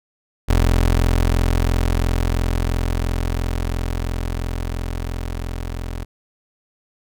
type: tone with level ramp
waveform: 25% pulse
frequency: 42.94 Hz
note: F1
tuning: 29 cents flat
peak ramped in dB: -9 to -22 dBFS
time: 0.48-6.05 s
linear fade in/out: 20 ms
effects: none